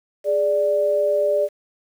sine tone pair together, 415.3 / 587.3 Hz, G#4 / D5, 0 / 0 cents, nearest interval tritone, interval 600 cents, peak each -23 / -17 dBFS, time 0.24-1.49 s, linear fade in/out 50 ms, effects 8-bit

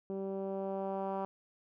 10% pulse tone with low-pass filter sweep, 193.8 Hz, G3, 20 cents flat, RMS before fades -37 dBFS, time 0.1-1.25 s, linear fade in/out 0 ms, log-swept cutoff 390 to 950 Hz, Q 1.6, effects none

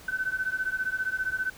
sine beating tone pair, 1513 / 1528 Hz, F#6 / G6, +38 / -45 cents, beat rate 15 Hz, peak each -30 dBFS, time 0.08-1.5 s, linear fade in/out 5 ms, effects pink hiss -49 dBFS RMS until 1.57 s

